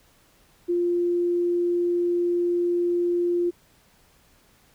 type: tone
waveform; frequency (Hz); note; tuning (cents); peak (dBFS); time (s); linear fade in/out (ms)
sine; 349.2; F4; 0; -20; 0.68-3.51; 20
effects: pink hiss -59 dBFS RMS until 4.74 s